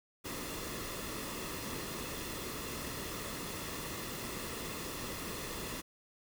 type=noise with comb filter; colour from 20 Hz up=pink; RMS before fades=-41 dBFS; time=0.24-5.82 s; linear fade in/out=20 ms; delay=1.3 ms; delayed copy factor=-0.5; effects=none